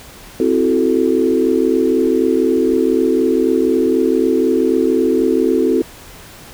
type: chord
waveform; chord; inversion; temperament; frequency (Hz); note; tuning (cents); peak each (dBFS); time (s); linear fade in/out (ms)
sine; F# half-diminished seventh; second; equal with one note detuned; 261.6 / 329.6 / 373.6 / 440; C4 / E4 / F#4 / A4; 0 / 0 / +17 / 0; -17; 0.4-5.82; 2
effects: pink hiss -38 dBFS RMS until 6.53 s